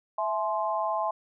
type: chord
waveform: sine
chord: E augmented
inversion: none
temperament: equal with one note detuned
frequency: 659.3 / 850.5 / 1046.5 Hz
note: E5 / G#5 / B#5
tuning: 0 / +41 / 0 cents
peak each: -30 dBFS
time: 0.18-1.11 s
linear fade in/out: 5 ms
effects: none